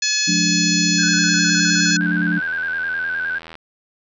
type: harmonic tone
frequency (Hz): 853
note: G#5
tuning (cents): +46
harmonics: 2 / 3 / 4 / 5 / 6 / 7 / 8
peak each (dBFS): -27 / -24 / -28 / -22 / -26 / -24 / -25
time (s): 0.02-1.97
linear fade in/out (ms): 5
type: chord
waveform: sine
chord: D diminished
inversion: first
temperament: just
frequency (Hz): 176.2 / 211.4 / 293.7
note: F3 / Ab3 / D4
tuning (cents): +16 / +31 / 0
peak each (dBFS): -20 / -25 / -23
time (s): 0.27-2.4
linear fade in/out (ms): 20
type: tone with vibrato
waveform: sine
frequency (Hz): 1556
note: G6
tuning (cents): -13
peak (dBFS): -20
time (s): 0.98-3.39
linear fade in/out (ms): 10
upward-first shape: square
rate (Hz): 9.7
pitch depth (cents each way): 54
type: click train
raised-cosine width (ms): 0.3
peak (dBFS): -20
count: 127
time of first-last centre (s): 2.01-3.554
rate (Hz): 81.6
effects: none